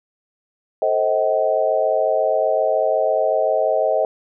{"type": "chord", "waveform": "sine", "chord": "A diminished seventh", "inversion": "none", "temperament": "just", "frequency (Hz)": [440, 528, 633.6, 760.3], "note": ["A4", "C5", "Eb5", "Gb5"], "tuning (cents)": [0, 16, 31, 47], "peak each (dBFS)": [-24, -21, -18, -24], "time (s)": [0.82, 4.05], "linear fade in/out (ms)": 2, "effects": []}